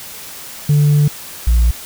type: tone pair in turn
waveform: sine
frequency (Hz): 146.83 / 58.27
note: D3 / A#1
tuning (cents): 0 / 0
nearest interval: octave + major third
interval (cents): 1600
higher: first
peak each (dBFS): -6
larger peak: neither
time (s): 0.69-1.08 / 1.47-1.71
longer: first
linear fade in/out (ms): 5
effects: tanh soft clip ceiling -7 dBFS + white hiss -32 dBFS RMS until 1.85 s